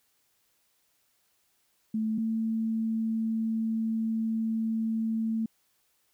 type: tone pair in turn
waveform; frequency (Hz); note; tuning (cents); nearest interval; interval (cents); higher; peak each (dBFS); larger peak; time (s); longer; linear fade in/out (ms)
sine; 219.1 / 223.4; A3 / A3; -7 / +27; unison; 34; second; -26; neither; 1.94-2.18 / 2.18-5.46; second; 5
effects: white hiss -71 dBFS RMS until 6.13 s